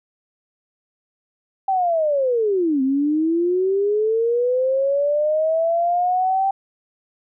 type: linear two-way sweep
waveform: sine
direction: down then up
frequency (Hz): 784 to 259.8 to 784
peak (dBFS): -16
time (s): 1.68-6.51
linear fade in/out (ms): 5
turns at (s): 2.82
effects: none